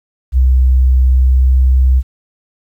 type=tone with pitch glide; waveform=sine; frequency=64.1 to 64.58 Hz; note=C2 to C2; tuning=-35 to -22 cents; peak=-6 dBFS; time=0.32-2.03 s; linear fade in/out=50 ms; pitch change=+13 cents; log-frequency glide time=1.18-1.67 s; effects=8-bit